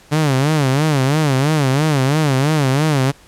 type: tone with vibrato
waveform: sawtooth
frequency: 143.2 Hz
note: D3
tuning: 43 cents flat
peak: -9 dBFS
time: 0.11-3.12 s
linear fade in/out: 20 ms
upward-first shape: sine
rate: 3 Hz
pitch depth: 170 cents each way
effects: pink hiss -47 dBFS RMS until 3.27 s + low-pass 11000 Hz 12 dB/octave